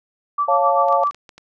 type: tone with tremolo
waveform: sine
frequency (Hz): 1160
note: D6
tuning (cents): -22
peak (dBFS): -15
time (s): 0.38-1.11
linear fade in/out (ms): 5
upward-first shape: sine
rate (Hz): 7.7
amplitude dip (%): 85
type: chord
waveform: sine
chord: Db augmented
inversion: none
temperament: equal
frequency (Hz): 554.4 / 698.5 / 880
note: Db5 / F5 / A5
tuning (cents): 0 / 0 / 0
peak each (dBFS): -19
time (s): 0.48-1.04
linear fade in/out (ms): 5
type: clicks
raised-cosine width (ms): 0.2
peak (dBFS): -24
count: 8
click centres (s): 0.885 / 0.926 / 1.035 / 1.072 / 1.11 / 1.146 / 1.292 / 1.38
effects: none